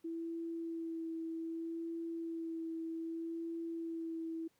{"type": "tone with vibrato", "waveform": "sine", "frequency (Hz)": 329.6, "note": "E4", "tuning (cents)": 0, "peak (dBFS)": -38, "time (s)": [0.04, 4.48], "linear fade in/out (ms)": 10, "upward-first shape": "sine", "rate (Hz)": 0.64, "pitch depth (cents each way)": 16, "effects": ["pink hiss -75 dBFS RMS until 4.59 s", "high-pass 100 Hz 12 dB/octave"]}